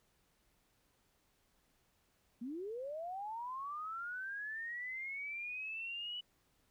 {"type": "linear sweep", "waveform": "sine", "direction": "up", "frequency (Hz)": [223.2, 2974], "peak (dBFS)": -40, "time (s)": [2.41, 6.21], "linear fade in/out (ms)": 10, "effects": ["pink hiss -75 dBFS RMS until 6.7 s"]}